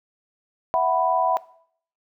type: chord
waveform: sine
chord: E suspended second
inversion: none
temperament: just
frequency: 659.3 / 741.7 / 988.9 Hz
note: E5 / F#5 / B5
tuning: 0 / +4 / +2 cents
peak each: -22 dBFS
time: 0.74-1.37 s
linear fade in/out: 0 ms
effects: noise-tail reverb RT60 0.6 s tail -19 dB re dry